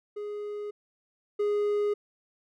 triangle tone pair in turn, 415.3 / 413.7 Hz, G#4 / G#4, 0 / -7 cents, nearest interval unison, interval 7 cents, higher first, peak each -31 / -22 dBFS, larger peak second, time 0.16-0.71 / 1.39-1.94 s, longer neither, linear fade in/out 10 ms, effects none

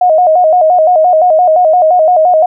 sine tone with vibrato, 675 Hz, E5, 41 cents sharp, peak -4 dBFS, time 0.01-2.46 s, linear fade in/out 5 ms, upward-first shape square, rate 5.8 Hz, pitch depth 120 cents each way, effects none

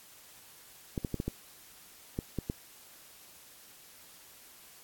clicks, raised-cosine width 3 ms, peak -19 dBFS, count 8, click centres 0.978 / 1.048 / 1.143 / 1.201 / 1.28 / 2.189 / 2.387 / 2.499 s, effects white hiss -55 dBFS RMS until 4.83 s + AAC 64 kbps

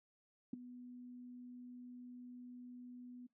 sine tone with ADSR envelope, 246.9 Hz, B3, in tune, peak -34 dBFS, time 0.53-3.27 s, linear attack 5 ms, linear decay 9 ms, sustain -16 dB, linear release 10 ms, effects noise-tail reverb RT60 0.2 s tail -22 dB re dry + tanh soft clip ceiling -30 dBFS

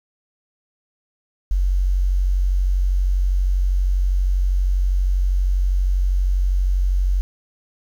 sine tone, 46.25 Hz, F#1, in tune, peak -15 dBFS, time 1.51-7.21 s, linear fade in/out 0 ms, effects 8-bit

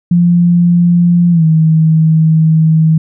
sine tone with pitch glide, 173.7 to 159.28 Hz, F3 to D#3, -9 to +41 cents, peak -5 dBFS, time 0.11-2.98 s, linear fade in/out 5 ms, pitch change -150 cents, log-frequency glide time 1.31-1.44 s, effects none

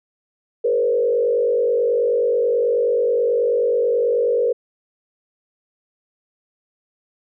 sine tone with frequency modulation, 478.3 Hz, A#4, 44 cents sharp, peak -15 dBFS, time 0.64-4.53 s, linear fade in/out 10 ms, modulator 49.3 Hz, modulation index 1, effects none

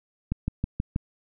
click train, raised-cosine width 5 ms, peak -13 dBFS, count 5, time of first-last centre 0.32-0.961 s, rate 6.24 Hz, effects none

